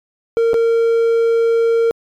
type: tone with dropouts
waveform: triangle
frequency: 460 Hz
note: A#4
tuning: 23 cents flat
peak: -9 dBFS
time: 0.37-1.91 s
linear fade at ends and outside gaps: 0 ms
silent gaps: 0.533-0.542 s
effects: MP3 96 kbps